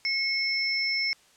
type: tone pair together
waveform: sine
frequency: 2175 / 5325 Hz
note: C#7 / E8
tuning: -33 / +17 cents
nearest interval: octave + major third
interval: 1550 cents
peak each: -27 dBFS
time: 0.05-1.13 s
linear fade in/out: 0 ms
effects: white hiss -59 dBFS RMS until 1.36 s + low-pass 8000 Hz 12 dB/octave